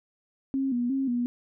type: tone with vibrato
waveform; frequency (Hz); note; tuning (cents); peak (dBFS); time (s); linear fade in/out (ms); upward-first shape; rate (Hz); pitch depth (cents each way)
sine; 255.3; C4; -42; -24; 0.54-1.26; 0; square; 2.8; 93
effects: none